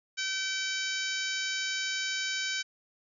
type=harmonic tone; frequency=768 Hz; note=G5; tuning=36 cents flat; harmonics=2 / 3 / 4 / 5 / 6 / 7 / 8 / 9; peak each=-35 / -37 / -38 / -39 / -40 / -40 / -41 / -42 dBFS; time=0.17-2.63 s; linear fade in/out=20 ms; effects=none